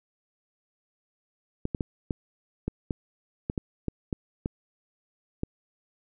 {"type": "clicks", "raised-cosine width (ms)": 3, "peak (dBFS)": -15, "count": 12, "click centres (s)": [1.654, 1.748, 1.808, 2.108, 2.68, 2.908, 3.499, 3.578, 3.883, 4.128, 4.459, 5.434], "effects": []}